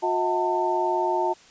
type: tone cluster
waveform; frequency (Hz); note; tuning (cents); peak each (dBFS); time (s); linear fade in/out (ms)
sine; 360.1 / 641 / 739 / 895; F#4 / E5 / F#5 / A5; -47 / -49 / -2 / +29; -26 / -28 / -31 / -24; 0.02-1.34; 20
effects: white hiss -52 dBFS RMS until 1.5 s + resampled to 16000 Hz